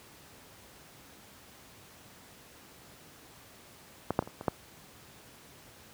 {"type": "clicks", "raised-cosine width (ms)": 1, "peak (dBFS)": [-14, -9, -24, -28, -25, -11], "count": 6, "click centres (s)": [4.106, 4.191, 4.225, 4.275, 4.411, 4.482], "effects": ["pink hiss -54 dBFS RMS until 5.93 s", "high-pass 80 Hz 12 dB/octave"]}